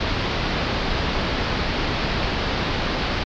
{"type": "low-pass noise", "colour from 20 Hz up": "pink", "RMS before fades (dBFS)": -23, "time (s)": [0, 3.24], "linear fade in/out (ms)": 10, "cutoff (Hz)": 4900, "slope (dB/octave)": 48, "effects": ["MP3 96 kbps"]}